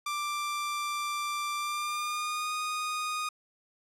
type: tone with pitch glide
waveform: sawtooth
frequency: 1179 to 1236.2 Hz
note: D6 to D#6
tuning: +6 to -12 cents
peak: -27 dBFS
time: 0.06-3.29 s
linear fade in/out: 5 ms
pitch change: +82 cents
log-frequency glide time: 1.57-2.54 s
effects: low-pass 12000 Hz 12 dB/octave

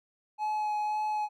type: tone with vibrato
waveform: triangle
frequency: 848 Hz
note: G#5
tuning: 36 cents sharp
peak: -26 dBFS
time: 0.38-1.29 s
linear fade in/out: 50 ms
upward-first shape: sine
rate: 1.9 Hz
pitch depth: 12 cents each way
effects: none

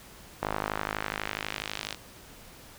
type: tone with band-pass filter sweep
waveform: sawtooth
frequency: 52.1 Hz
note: G#1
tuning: 6 cents sharp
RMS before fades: -35 dBFS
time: 0.42-1.95 s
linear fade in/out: 10 ms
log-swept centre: 940 to 4000 Hz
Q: 1.2
effects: pink hiss -50 dBFS RMS until 2.78 s

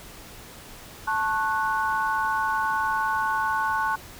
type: chord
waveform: sine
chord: F# minor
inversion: first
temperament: equal with one note detuned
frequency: 880 / 1095.4 / 1480 Hz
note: A5 / C#6 / F#6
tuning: 0 / -21 / 0 cents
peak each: -26 / -27 / -27 dBFS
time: 1.07-3.96 s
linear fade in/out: 10 ms
effects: pink hiss -44 dBFS RMS until 4.19 s

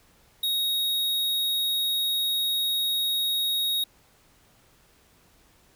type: tone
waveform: square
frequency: 3760 Hz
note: A#7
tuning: 14 cents sharp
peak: -24 dBFS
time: 0.43-3.84 s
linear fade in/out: 5 ms
effects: pink hiss -60 dBFS RMS until 5.75 s

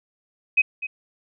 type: tone with echo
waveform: sine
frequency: 2526 Hz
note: D#7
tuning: 26 cents sharp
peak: -13 dBFS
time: 0.57-0.62 s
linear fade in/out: 10 ms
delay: 250 ms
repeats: 1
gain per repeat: -13 dB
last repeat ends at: 0.87 s
effects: none

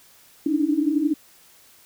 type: tone cluster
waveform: sine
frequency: 285.9 / 297.7 / 319.2 Hz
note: D4 / D4 / D#4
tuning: -46 / +24 / +44 cents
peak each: -23 dBFS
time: 0.46-1.14 s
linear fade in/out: 5 ms
effects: white hiss -53 dBFS RMS until 1.85 s

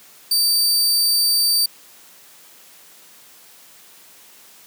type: tone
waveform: sawtooth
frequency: 4634 Hz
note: D8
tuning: 24 cents flat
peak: -12 dBFS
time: 0.31-1.66 s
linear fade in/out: 5 ms
effects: white hiss -47 dBFS RMS until 4.66 s + high-pass 150 Hz 12 dB/octave

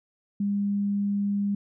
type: tone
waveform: sine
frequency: 201.9 Hz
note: G#3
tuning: 49 cents flat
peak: -23 dBFS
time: 0.4-1.55 s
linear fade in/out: 5 ms
effects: none

